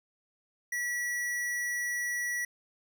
square tone, 1940 Hz, B6, 31 cents flat, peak -31 dBFS, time 0.72-2.45 s, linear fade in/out 5 ms, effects none

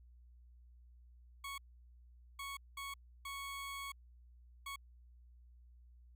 20% pulse tone bursts at uneven times, 1108.7 Hz, C#6, in tune, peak -38 dBFS, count 5, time 1.44-1.58 / 2.39-2.57 / 2.77-2.94 / 3.25-3.92 / 4.66-4.76 s, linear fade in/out 5 ms, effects added 60 Hz sine -58 dBFS peak until 6.15 s

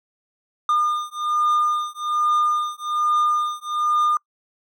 triangle beating tone pair, 1211 / 1212.2 Hz, D#6 / D#6, -47 / -46 cents, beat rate 1.2 Hz, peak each -20 dBFS, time 0.69-4.17 s, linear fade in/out 2 ms, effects noise-tail reverb RT60 0.1 s tail -25 dB re dry

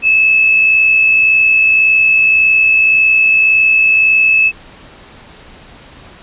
sine tone with amplitude modulation, 2603 Hz, E7, 22 cents flat, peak -5 dBFS, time 0.02-4.52 s, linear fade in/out 50 ms, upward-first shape sine, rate 61.8 Hz, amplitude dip 35%, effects pink hiss -38 dBFS RMS until 6.22 s + resampled to 8000 Hz

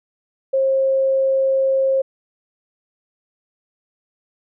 sine tone, 535 Hz, C5, 38 cents sharp, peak -14 dBFS, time 0.53-2.02 s, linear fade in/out 10 ms, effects none

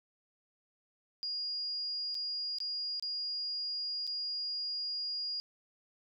sine tone with dropouts, 4850 Hz, D#8, 45 cents flat, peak -34 dBFS, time 1.23-5.4 s, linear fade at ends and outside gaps 0 ms, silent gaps 2.145-2.151 / 2.585-2.603 / 2.997-3.025 / 4.068-4.075 s, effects none

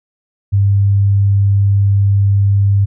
sine tone, 99.7 Hz, G2, 30 cents sharp, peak -8 dBFS, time 0.52-2.86 s, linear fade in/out 20 ms, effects none

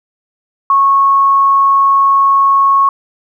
sine tone, 1100 Hz, C#6, 14 cents flat, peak -6 dBFS, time 0.7-2.89 s, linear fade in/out 2 ms, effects 8-bit

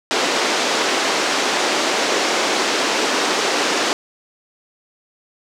pink band-pass noise, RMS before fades -19 dBFS, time 0.11-3.93 s, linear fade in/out 0 ms, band 300 to 6800 Hz, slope 24 dB/octave, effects none

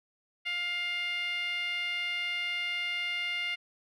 10% pulse tone with band-pass filter, 704 Hz, F5, 14 cents sharp, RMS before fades -33 dBFS, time 0.45-3.56 s, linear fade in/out 20 ms, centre 2400 Hz, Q 9.4, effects none

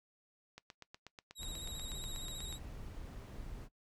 click train, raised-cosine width 0.2 ms, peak -32 dBFS, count 17, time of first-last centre 0.58-2.526 s, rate 8.22 Hz
25% pulse tone with vibrato, 3800 Hz, A#7, 33 cents sharp, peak -40 dBFS, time 1.35-2.59 s, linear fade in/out 50 ms, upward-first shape square, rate 15 Hz, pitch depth 24 cents each way
brown noise, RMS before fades -46 dBFS, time 1.38-3.69 s, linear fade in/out 50 ms
effects noise-tail reverb RT60 0.1 s tail -20 dB re dry

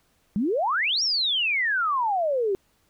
sine exponential two-way sweep, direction up then down, 187.7 to 5700 to 373.2 Hz, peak -21 dBFS, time 0.36-2.55 s, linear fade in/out 0 ms, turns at 1.03 s, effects pink hiss -66 dBFS RMS until 2.89 s

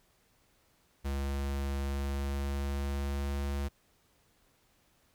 square tone with pitch glide, 69.3 to 70.15 Hz, C#2 to C#2, 0 to +21 cents, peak -32 dBFS, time 1.04-3.69 s, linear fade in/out 20 ms, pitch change +21 cents, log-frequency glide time 1.92-3.36 s, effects pink hiss -69 dBFS RMS until 5.14 s

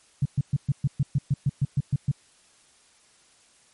sine tone bursts, 138.59 Hz, C#3, in tune, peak -18 dBFS, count 13, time 0.22-2.115 s, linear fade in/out 5 ms, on 35 ms, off 120 ms, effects white hiss -59 dBFS RMS until 3.73 s + MP3 48 kbps

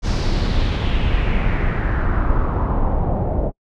brown noise with low-pass filter sweep, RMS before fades -18 dBFS, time 0.02-3.52 s, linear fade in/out 50 ms, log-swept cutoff 5700 to 600 Hz, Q 2.7, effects noise-tail reverb RT60 0.1 s tail -26 dB re dry

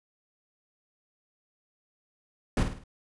brown noise with echo, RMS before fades -24 dBFS, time 2.57-2.63 s, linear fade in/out 2 ms, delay 52 ms, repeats 4, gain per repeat -7 dB, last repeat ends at 2.838 s, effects resampled to 24000 Hz

